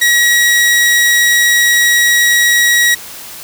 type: tone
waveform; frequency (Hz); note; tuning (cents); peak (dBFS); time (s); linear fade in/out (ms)
sawtooth; 1911; A#6; +43; -4; 0.01-2.95; 10
effects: white hiss -30 dBFS RMS until 3.43 s